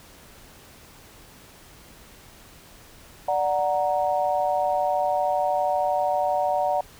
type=chord; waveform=sine; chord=D augmented; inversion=none; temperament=equal; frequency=587.3 / 740 / 932.3 Hz; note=D5 / F#5 / A#5; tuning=0 / 0 / 0 cents; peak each=-25 / -23 / -28 dBFS; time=3.28-6.81 s; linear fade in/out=5 ms; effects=pink hiss -49 dBFS RMS until 6.99 s